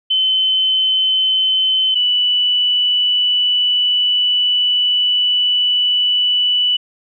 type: tone pair in turn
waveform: sine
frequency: 3059 / 2967 Hz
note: G7 / F#7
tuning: -43 / +4 cents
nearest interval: minor second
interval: 53 cents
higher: first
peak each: -12 dBFS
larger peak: neither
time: 0.1-1.95 / 1.95-6.77 s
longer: second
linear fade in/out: 10 ms
effects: none